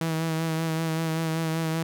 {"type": "tone with vibrato", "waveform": "sawtooth", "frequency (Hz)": 161.7, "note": "E3", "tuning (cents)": -33, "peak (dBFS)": -21, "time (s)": [0.01, 1.83], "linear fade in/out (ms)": 2, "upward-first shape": "sine", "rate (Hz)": 5.2, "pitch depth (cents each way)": 27, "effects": []}